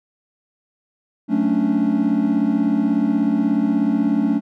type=chord; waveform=triangle; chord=D major seventh; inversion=first; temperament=equal; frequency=185 / 220 / 277.2 / 293.7 Hz; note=F#3 / A3 / C#4 / D4; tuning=0 / 0 / 0 / 0 cents; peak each=-23 / -17 / -18 / -19 dBFS; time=1.28-4.41 s; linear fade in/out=50 ms; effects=tanh soft clip ceiling -6 dBFS